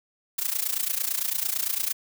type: noise with amplitude modulation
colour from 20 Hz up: blue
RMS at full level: -24 dBFS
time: 0.38-1.93 s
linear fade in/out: 10 ms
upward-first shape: sine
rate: 28.9 Hz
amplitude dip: 85%
effects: none